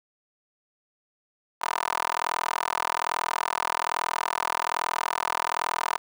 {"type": "tone with high-pass filter", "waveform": "15% pulse", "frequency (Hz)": 41.2, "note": "E1", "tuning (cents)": 0, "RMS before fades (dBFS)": -28, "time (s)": [1.61, 5.98], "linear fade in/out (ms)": 10, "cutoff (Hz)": 960, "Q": 3.7, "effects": []}